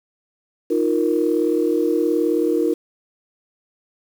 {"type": "chord", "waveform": "sine", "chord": "Eb suspended second", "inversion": "none", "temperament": "just", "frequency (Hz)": [311.1, 350, 466.7], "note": ["Eb4", "F4", "Bb4"], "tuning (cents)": [0, 4, 2], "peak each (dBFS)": -20, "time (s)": [0.7, 2.74], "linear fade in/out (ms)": 10, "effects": ["tanh soft clip ceiling -6 dBFS", "7-bit"]}